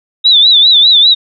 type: tone with vibrato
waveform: sine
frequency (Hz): 3709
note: A#7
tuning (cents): -9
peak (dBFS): -3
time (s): 0.24-1.15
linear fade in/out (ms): 20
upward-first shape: sine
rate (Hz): 5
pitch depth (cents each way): 120
effects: none